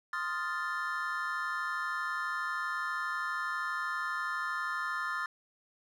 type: chord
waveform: triangle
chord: F dominant seventh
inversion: second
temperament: equal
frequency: 1046.5 / 1244.5 / 1396.9 / 1760 Hz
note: C6 / Eb6 / F6 / A6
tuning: 0 / 0 / 0 / 0 cents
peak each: -38 / -36 / -36 / -35 dBFS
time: 0.13-5.26 s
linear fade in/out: 2 ms
effects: none